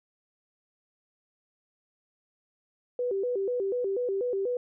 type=tone with vibrato; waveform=sine; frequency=438.6 Hz; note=A4; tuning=6 cents flat; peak=-26 dBFS; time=2.99-4.57 s; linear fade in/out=2 ms; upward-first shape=square; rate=4.1 Hz; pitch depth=200 cents each way; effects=none